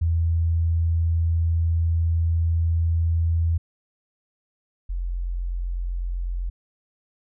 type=tone pair in turn; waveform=sine; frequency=83 / 43.97 Hz; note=E2 / F1; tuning=+12 / +13 cents; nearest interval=major seventh; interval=1099 cents; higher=first; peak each=-18 / -24 dBFS; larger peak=first; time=0.01-3.58 / 4.89-6.5 s; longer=first; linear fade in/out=10 ms; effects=none